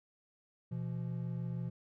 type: tone pair together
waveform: triangle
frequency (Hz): 123.84 / 170.3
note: B2 / F3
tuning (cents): +5 / -43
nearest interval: tritone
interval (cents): 552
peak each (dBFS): -36 / -37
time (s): 0.71-1.7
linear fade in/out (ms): 10
effects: none